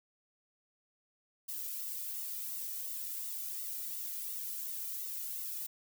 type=noise with flanger; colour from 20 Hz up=violet; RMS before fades=-40 dBFS; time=1.48-5.67 s; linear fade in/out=10 ms; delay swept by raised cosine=1.2 to 1.88 ms; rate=2.8 Hz; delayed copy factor=-0.75; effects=none